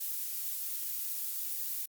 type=noise; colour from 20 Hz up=violet; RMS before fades=-36 dBFS; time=0-1.86 s; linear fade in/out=10 ms; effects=Opus 48 kbps